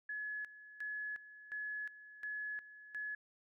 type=tone with tremolo; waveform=sine; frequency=1700 Hz; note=G#6; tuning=40 cents sharp; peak=-39 dBFS; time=0.09-3.15 s; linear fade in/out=5 ms; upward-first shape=square; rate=1.4 Hz; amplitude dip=80%; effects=none